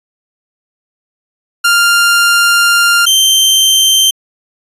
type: tone pair in turn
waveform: sawtooth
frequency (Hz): 1396.9 / 3129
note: F6 / G7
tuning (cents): 0 / -4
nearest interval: octave + major second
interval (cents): 1396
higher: second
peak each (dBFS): -3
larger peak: neither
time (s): 1.64-3.06 / 3.06-4.11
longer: first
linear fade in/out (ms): 10
effects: resampled to 32000 Hz